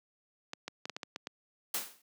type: clicks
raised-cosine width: 0.2 ms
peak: -21 dBFS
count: 8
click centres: 0.534 / 0.68 / 0.855 / 0.897 / 0.965 / 1.032 / 1.161 / 1.271 s
type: noise with exponential decay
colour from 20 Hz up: white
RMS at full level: -30 dBFS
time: 1.74-2.02 s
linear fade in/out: 5 ms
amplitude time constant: 59 ms
effects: high-pass 200 Hz 12 dB/octave